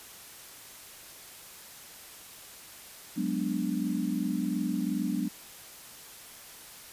sine chord, G# half-diminished seventh, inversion third, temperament equal, 185 / 207.7 / 246.9 / 293.7 Hz, F#3 / G#3 / B3 / D4, 0 / 0 / 0 / 0 cents, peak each -33 dBFS, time 3.16-5.29 s, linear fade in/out 20 ms, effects white hiss -48 dBFS RMS until 6.92 s + resampled to 32000 Hz

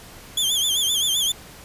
sawtooth tone with vibrato, 3322 Hz, G#7, in tune, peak -16 dBFS, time 0.37-1.32 s, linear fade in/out 5 ms, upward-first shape sine, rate 7.7 Hz, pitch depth 110 cents each way, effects pink hiss -43 dBFS RMS until 1.64 s + resampled to 32000 Hz

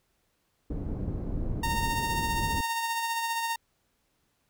pink low-pass noise, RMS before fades -32 dBFS, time 0.7-2.61 s, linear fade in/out 5 ms, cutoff 310 Hz, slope 12 dB/octave
sawtooth tone with tremolo, 921 Hz, A#5, 21 cents flat, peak -23 dBFS, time 1.63-3.56 s, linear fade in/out 5 ms, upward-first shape sine, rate 15 Hz, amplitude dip 35%
effects pink hiss -73 dBFS RMS until 4.49 s

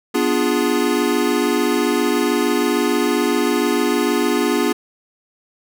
square chord, B diminished seventh, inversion none, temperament equal, 246.9 / 293.7 / 349.2 / 415.3 Hz, B3 / D4 / F4 / Ab4, 0 / 0 / 0 / 0 cents, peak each -22 dBFS, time 0.14-4.73 s, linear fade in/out 10 ms, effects none

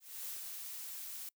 blue noise with ADSR envelope, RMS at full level -42 dBFS, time 0-1.29 s, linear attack 260 ms, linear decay 150 ms, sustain -3 dB, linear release 3 ms, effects noise-tail reverb RT60 0.1 s tail -25 dB re dry

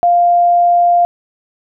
sine tone, 698.5 Hz, F5, in tune, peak -7 dBFS, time 0.03-1.05 s, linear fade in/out 0 ms, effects none

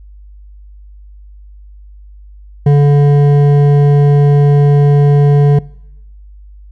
sine tone with hard clipping, 144 Hz, D3, 34 cents flat, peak -6 dBFS, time 2.66-5.59 s, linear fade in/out 5 ms, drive 9 dB, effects noise-tail reverb RT60 0.9 s tail -23 dB re dry + added 50 Hz sine -33 dBFS peak until 6.71 s

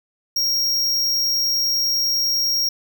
square tone, 5590 Hz, F8, 1 cent sharp, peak -18 dBFS, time 0.36-2.69 s, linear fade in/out 5 ms, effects none

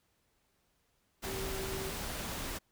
sine tone in noise, 384.8 Hz, G4, 32 cents flat, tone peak -40 dBFS, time 1.25-1.91 s, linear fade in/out 20 ms, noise pink, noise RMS -39 dBFS, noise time 1.22-2.59 s, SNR -4 dB, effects pink hiss -75 dBFS RMS until 2.71 s

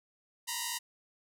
5% pulse tone cluster, 926 / 966 / 1018 Hz, A#5 / B5 / C6, -12 / -39 / -48 cents, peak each -26 / -25 / -30 dBFS, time 0.47-0.79 s, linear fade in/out 20 ms, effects none

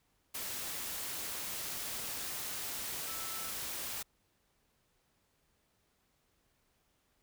sine tone in noise, 1318.5 Hz, E6, in tune, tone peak -48 dBFS, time 3.07-3.5 s, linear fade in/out 10 ms, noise white, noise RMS -40 dBFS, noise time 0.34-4.03 s, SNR -11 dB, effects pink hiss -75 dBFS RMS until 7.22 s

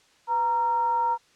sine tone with frequency modulation, 932.3 Hz, A#5, in tune, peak -21 dBFS, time 0.27-1.18 s, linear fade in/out 50 ms, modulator 435 Hz, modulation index 0.31, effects white hiss -60 dBFS RMS until 1.35 s + low-pass 6000 Hz 12 dB/octave

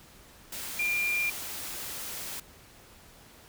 sine tone in noise, 2393 Hz, D7, 32 cents sharp, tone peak -26 dBFS, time 0.79-1.3 s, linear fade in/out 5 ms, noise white, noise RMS -38 dBFS, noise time 0.52-2.4 s, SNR +9 dB, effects pink hiss -54 dBFS RMS until 3.48 s

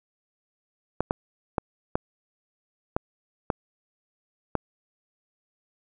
clicks, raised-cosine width 1 ms, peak -9 dBFS, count 7, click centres 1.006 / 1.109 / 1.582 / 1.955 / 2.965 / 3.502 / 4.553 s, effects none

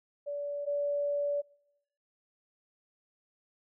sine tone pair in turn, 576 / 576 Hz, D5 / D5, -34 / -34 cents, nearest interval unison, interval 0 cents, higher neither, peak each -33 / -28 dBFS, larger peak second, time 0.26-0.66 / 0.66-1.42 s, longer second, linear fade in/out 20 ms, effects noise-tail reverb RT60 0.8 s tail -24 dB re dry

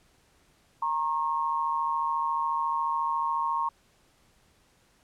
sine tone pair together, 930 / 1084.1 Hz, A#5 / C#6, -4 / -39 cents, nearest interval minor third, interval 265 cents, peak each -28 dBFS, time 0.82-3.69 s, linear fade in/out 5 ms, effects pink hiss -64 dBFS RMS until 5.03 s + low-pass 11000 Hz 12 dB/octave

